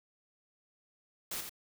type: noise with echo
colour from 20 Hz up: white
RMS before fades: -38 dBFS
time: 1.31-1.41 s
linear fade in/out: 5 ms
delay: 85 ms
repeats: 1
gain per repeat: -6 dB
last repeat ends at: 1.495 s
effects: none